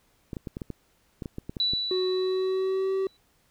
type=clicks; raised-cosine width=3 ms; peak=-21 dBFS; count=12; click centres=0.332 / 0.368 / 0.472 / 0.569 / 0.618 / 0.703 / 1.222 / 1.258 / 1.384 / 1.495 / 1.568 / 1.735 s
type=tone with exponential decay; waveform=sine; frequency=3951 Hz; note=B7; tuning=in tune; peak=-21 dBFS; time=1.6-3.17 s; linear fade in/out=1 ms; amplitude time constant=340 ms
type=tone with pitch glide; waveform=triangle; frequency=370 to 384.2 Hz; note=F#4 to G4; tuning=0 to -35 cents; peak=-22 dBFS; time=1.91-3.07 s; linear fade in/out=2 ms; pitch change=+65 cents; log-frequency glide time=2.08-2.93 s
effects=pink hiss -66 dBFS RMS until 3.5 s